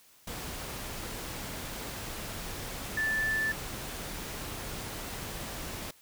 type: tone in noise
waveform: sine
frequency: 1756 Hz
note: A6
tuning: 4 cents flat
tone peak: -27 dBFS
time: 2.97-3.52 s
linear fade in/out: 5 ms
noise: pink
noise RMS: -39 dBFS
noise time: 0.27-5.91 s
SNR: +9 dB
effects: white hiss -60 dBFS RMS until 6.01 s